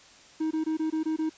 triangle tone bursts, 315.6 Hz, D#4, 25 cents sharp, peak -23 dBFS, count 7, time 0.4-1.296 s, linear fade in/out 10 ms, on 110 ms, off 21 ms, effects white hiss -53 dBFS RMS until 1.37 s + resampled to 16000 Hz

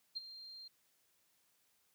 sine tone with ADSR envelope, 4186 Hz, C8, in tune, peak -36 dBFS, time 0.15-0.68 s, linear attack 20 ms, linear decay 21 ms, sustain -13 dB, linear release 6 ms, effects white hiss -75 dBFS RMS until 1.94 s + high-pass 60 Hz 12 dB/octave

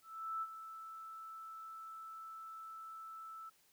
sine tone with ADSR envelope, 1318.5 Hz, E6, in tune, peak -36 dBFS, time 0.02-3.5 s, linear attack 400 ms, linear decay 43 ms, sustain -11 dB, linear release 14 ms, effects white hiss -71 dBFS RMS until 3.72 s

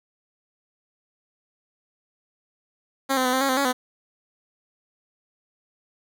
10% pulse tone with pitch steps, 270.1 / 257.7 / 252.4 / 261.1 / 274.1 / 258.7 / 279.3 / 252.5 Hz, C#4 / C4 / B3 / C4 / C#4 / C4 / C#4 / B3, -45 / -26 / +38 / -3 / -19 / -19 / +13 / +39 cents, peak -12 dBFS, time 3.09-3.73 s, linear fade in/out 20 ms, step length 80 ms, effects none

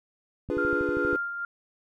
click train, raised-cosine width 5 ms, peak -26 dBFS, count 9, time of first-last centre 0.49-1.13 s, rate 12.5 Hz
triangle chord, D diminished seventh, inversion none, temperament equal, 293.7 / 349.2 / 415.3 / 493.9 Hz, D4 / F4 / Ab4 / Cb5, 0 / 0 / 0 / 0 cents, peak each -29 dBFS, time 0.5-1.16 s, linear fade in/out 0 ms
sine tone with tremolo, 1396.9 Hz, F6, in tune, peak -25 dBFS, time 0.58-1.45 s, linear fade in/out 2 ms, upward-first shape sine, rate 2.3 Hz, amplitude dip 55%
effects none

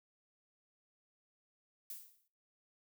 violet noise with exponential decay, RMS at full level -43 dBFS, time 1.9-2.28 s, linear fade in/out 2 ms, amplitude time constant 81 ms, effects noise-tail reverb RT60 0.4 s tail -19 dB re dry

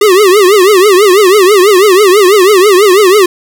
square tone with vibrato, 392 Hz, G4, in tune, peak -3 dBFS, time 0.01-3.26 s, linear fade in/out 5 ms, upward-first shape triangle, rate 6.1 Hz, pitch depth 200 cents each way, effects none

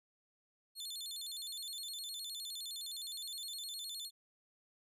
sawtooth tone with vibrato, 3890 Hz, B7, 27 cents flat, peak -39 dBFS, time 0.75-4.11 s, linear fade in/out 50 ms, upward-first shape square, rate 9.7 Hz, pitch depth 170 cents each way, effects resampled to 32000 Hz

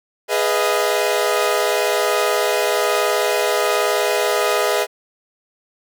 sawtooth chord, F half-diminished seventh, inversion first, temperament equal with one note detuned, 415.3 / 493.9 / 622.3 / 683.3 Hz, Ab4 / Cb5 / Eb5 / F5, 0 / 0 / 0 / -38 cents, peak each -17 / -18 / -17 / -21 dBFS, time 0.28-4.87 s, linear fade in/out 50 ms, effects none

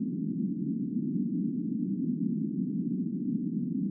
pink band-pass noise, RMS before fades -31 dBFS, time 0-3.9 s, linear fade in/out 5 ms, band 170 to 290 Hz, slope 48 dB/octave, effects none

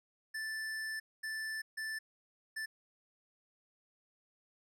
square tone bursts at uneven times, 1760 Hz, A6, in tune, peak -38 dBFS, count 4, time 0.34-1 / 1.23-1.62 / 1.77-1.99 / 2.56-2.66 s, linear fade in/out 10 ms, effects low-pass 12000 Hz 12 dB/octave

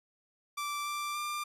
sawtooth tone with pitch steps, 1169 / 1177 / 1192 Hz, D6 / D6 / D6, -8 / +3 / +25 cents, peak -30 dBFS, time 0.57-1.44 s, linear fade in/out 10 ms, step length 290 ms, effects resampled to 32000 Hz

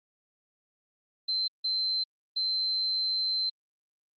sine tone bursts at uneven times, 4097 Hz, C8, 37 cents flat, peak -26 dBFS, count 3, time 1.28-1.48 / 1.64-2.04 / 2.36-3.5 s, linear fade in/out 10 ms, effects Opus 32 kbps

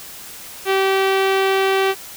sawtooth tone with low-pass filter, 386.2 Hz, G4, 26 cents flat, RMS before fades -17 dBFS, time 0.65-1.95 s, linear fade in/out 50 ms, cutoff 3100 Hz, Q 1.5, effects white hiss -36 dBFS RMS until 2.16 s

